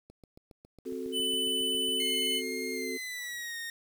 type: click train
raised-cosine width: 2 ms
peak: -38 dBFS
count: 14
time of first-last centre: 0.1-1.886 s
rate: 7.28 Hz
type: chord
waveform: sine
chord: F# diminished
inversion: second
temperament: equal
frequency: 261.6 / 370 / 440 Hz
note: C4 / F#4 / A4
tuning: 0 / 0 / 0 cents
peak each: -38 dBFS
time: 0.85-2.98 s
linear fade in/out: 20 ms
type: tone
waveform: square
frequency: 3004 Hz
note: F#7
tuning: 26 cents sharp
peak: -29 dBFS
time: 1.12-2.42 s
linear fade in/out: 50 ms
type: tone with pitch glide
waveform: sawtooth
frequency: 2128 to 1852.5 Hz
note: C7 to A#6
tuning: +29 to -11 cents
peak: -33 dBFS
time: 2-3.7 s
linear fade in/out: 2 ms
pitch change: -240 cents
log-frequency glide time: 2.72-3.57 s
effects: 9-bit